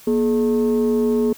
sine tone pair together, 238.1 / 424.2 Hz, A#3 / G#4, +37 / +37 cents, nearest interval minor seventh, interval 1000 cents, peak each -16 dBFS, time 0.07-1.33 s, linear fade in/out 5 ms, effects tanh soft clip ceiling -12 dBFS + white hiss -45 dBFS RMS until 1.37 s

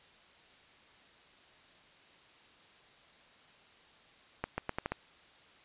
accelerating click train, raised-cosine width 0.5 ms, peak -18 dBFS, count 6, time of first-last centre 4.44-4.92 s, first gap 140 ms, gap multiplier 0.81, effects white hiss -60 dBFS RMS until 5.64 s + resampled to 8000 Hz

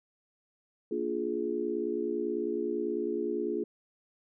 sine chord, Bb dominant seventh, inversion none, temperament just, 233.1 / 291.4 / 349.6 / 419.5 Hz, Bb3 / D4 / F4 / Ab4, 0 / -13 / +2 / +17 cents, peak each -38 / -37 / -33 / -33 dBFS, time 0.91-3.64 s, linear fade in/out 5 ms, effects none

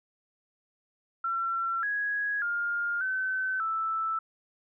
sine tone with pitch steps, 1355 / 1663 / 1410 / 1526 / 1320 Hz, E6 / G#6 / F6 / G6 / E6, +47 / +2 / +16 / -47 / +2 cents, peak -27 dBFS, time 1.24-4.19 s, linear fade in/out 5 ms, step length 590 ms, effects none

